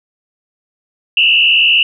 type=tone with frequency modulation; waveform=sine; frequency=2787 Hz; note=F7; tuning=4 cents flat; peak=-7 dBFS; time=1.17-1.83 s; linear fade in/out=2 ms; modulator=76.2 Hz; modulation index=2.1; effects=none